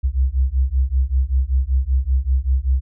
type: beating tone pair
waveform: sine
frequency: 63 / 68.2 Hz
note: B1 / C#2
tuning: +35 / -28 cents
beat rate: 5.2 Hz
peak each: -18 dBFS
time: 0.03-2.81 s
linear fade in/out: 20 ms
effects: none